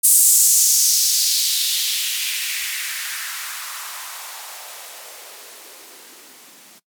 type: noise with band-pass filter sweep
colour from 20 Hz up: violet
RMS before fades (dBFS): -21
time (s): 0.03-6.8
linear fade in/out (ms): 20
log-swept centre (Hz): 9100 to 210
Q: 2.2
effects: noise-tail reverb RT60 0.1 s tail -18 dB re dry